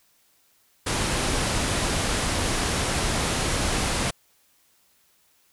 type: low-pass noise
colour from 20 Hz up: pink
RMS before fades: -25 dBFS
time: 0.86-4.11 s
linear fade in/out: 10 ms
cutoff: 11000 Hz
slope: 96 dB/octave
effects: white hiss -63 dBFS RMS until 5.52 s